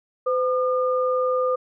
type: tone pair together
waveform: sine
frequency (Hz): 509 / 1210.6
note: C5 / D#6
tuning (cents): -48 / -48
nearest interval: octave + minor third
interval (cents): 1500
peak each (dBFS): -20 / -25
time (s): 0.26-1.56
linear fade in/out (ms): 10
effects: none